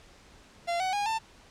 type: tone with pitch steps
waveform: 45% pulse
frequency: 688 / 750.3 / 818.2 / 892.2 Hz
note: F5 / F#5 / G#5 / A5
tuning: -26 / +24 / -26 / +24 cents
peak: -27 dBFS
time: 0.67-1.19 s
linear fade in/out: 20 ms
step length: 130 ms
effects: pink hiss -55 dBFS RMS until 1.5 s + low-pass 7000 Hz 12 dB/octave